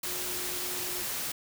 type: tone in noise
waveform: sine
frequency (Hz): 360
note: F#4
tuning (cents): -47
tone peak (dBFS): -43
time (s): 0.06-1.03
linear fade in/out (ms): 5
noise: white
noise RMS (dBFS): -34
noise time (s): 0.03-1.32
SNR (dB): -12
effects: none